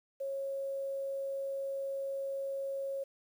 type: tone with quantisation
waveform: sine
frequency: 547 Hz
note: C#5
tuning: 23 cents flat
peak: -34 dBFS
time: 0.2-3.04 s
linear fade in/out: 10 ms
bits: 10
effects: none